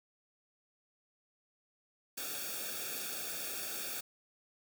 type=noise with comb filter; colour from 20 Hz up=white; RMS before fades=-40 dBFS; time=2.17-4.01 s; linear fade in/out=10 ms; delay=0.99 ms; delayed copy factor=-0.9; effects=none